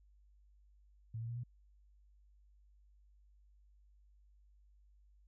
sine tone with pitch steps, 112.3 / 115.32 / 118.43 / 121.62 Hz, A2 / A#2 / A#2 / B2, +36 / -18 / +28 / -26 cents, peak -39 dBFS, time 1.14-1.436 s, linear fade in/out 5 ms, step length 74 ms, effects added 50 Hz sine -63 dBFS peak until 5.27 s

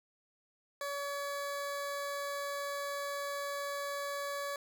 20% pulse tone, 567 Hz, C#5, 39 cents sharp, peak -31 dBFS, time 0.81-4.56 s, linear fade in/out 2 ms, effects none

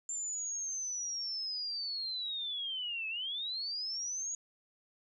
sine linear two-way sweep, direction down then up, 7290 to 2569 to 6760 Hz, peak -35 dBFS, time 0.09-4.35 s, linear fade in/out 2 ms, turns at 3.08 s, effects none

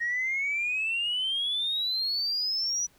sine exponential sweep, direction up, 1864.7 to 5920 Hz, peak -25 dBFS, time 0-2.87 s, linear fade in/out 20 ms, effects tanh soft clip ceiling -22 dBFS + pink hiss -62 dBFS RMS until 2.98 s

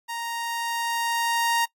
sawtooth tone with level ramp, 932.3 Hz, A#5, in tune, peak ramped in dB -26 to -16 dBFS, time 0.08-1.66 s, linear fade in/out 20 ms, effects noise-tail reverb RT60 0.1 s tail -22 dB re dry + AAC 64 kbps

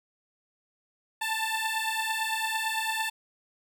15% pulse beating tone pair, 880 / 888.9 Hz, A5 / A5, 0 / +17 cents, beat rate 8.9 Hz, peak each -25 / -24 dBFS, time 1.21-3.1 s, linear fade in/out 10 ms, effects none

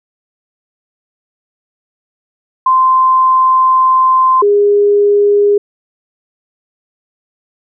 sine tone pair in turn, 1039 / 409.1 Hz, C6 / G#4, -12 / -26 cents, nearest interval octave + major third, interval 1614 cents, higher first, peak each -6 / -6 dBFS, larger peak neither, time 2.66-4.42 / 4.42-5.58 s, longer first, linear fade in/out 5 ms, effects none

